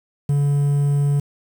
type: tone with quantisation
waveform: triangle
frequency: 143 Hz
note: D3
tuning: 46 cents flat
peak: -13 dBFS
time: 0.29-1.2 s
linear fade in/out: 5 ms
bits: 7
effects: none